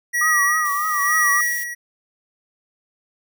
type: tone with tremolo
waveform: square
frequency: 1921 Hz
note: B6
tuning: 48 cents flat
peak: -16 dBFS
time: 0.13-1.75 s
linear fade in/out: 20 ms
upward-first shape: sine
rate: 1.1 Hz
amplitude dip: 75%
type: tone with vibrato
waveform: sine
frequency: 1198 Hz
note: D6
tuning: 34 cents sharp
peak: -20 dBFS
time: 0.21-1.41 s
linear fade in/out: 5 ms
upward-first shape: triangle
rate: 3.4 Hz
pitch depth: 110 cents each way
type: noise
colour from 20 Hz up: violet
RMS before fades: -32 dBFS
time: 0.65-1.64 s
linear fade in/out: 5 ms
effects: none